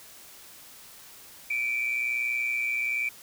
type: tone pair together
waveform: sine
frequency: 2318 / 2439 Hz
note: D7 / D#7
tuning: -23 / -35 cents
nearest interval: minor second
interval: 88 cents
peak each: -26 / -31 dBFS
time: 1.5-3.09 s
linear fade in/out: 5 ms
effects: tanh soft clip ceiling -19 dBFS + white hiss -49 dBFS RMS until 3.22 s